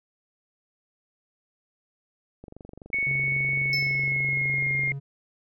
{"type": "click train", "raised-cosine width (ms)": 2, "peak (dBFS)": -29, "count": 60, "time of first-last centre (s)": [2.44, 4.919], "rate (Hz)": 23.8}
{"type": "tone with pitch glide", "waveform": "sine", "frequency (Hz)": [2217, 2128], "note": ["C#7", "C7"], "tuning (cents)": [0, 29], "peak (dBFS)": -23, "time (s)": [2.93, 4.92], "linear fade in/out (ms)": 2, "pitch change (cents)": -71, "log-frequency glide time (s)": [3.59, 4.78]}
{"type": "tone", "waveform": "triangle", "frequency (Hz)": 138.6, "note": "C#3", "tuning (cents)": 0, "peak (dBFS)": -29, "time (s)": [3.06, 5], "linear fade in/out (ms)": 20}
{"type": "tone with exponential decay", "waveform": "triangle", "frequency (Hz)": 5274, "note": "E8", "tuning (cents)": 0, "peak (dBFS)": -23, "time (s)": [3.73, 4.12], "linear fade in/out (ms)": 1, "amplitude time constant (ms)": 84}
{"effects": []}